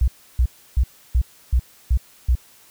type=tone bursts; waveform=sine; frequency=61.74 Hz; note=B1; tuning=in tune; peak=-12 dBFS; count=7; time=0.01-2.353 s; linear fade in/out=5 ms; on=69 ms; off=310 ms; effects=tanh soft clip ceiling -8 dBFS + white hiss -51 dBFS RMS until 2.7 s